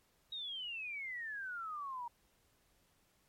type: exponential sweep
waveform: sine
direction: down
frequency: 3820 to 932.3 Hz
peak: -40 dBFS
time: 0.32-2.08 s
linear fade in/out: 5 ms
effects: pink hiss -73 dBFS RMS until 3.28 s + MP3 64 kbps